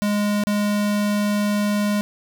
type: tone with dropouts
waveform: square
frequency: 206.7 Hz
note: G#3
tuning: 8 cents flat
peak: -19 dBFS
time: 0.02-2.01 s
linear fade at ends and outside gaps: 0 ms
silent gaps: 0.437-0.47 s
effects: none